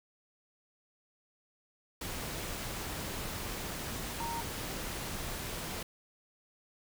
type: tone in noise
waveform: sine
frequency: 928 Hz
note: A#5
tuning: 8 cents flat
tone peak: -36 dBFS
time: 4.2-4.41 s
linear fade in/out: 5 ms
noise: pink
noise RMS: -39 dBFS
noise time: 2.01-5.83 s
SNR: 0 dB
effects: none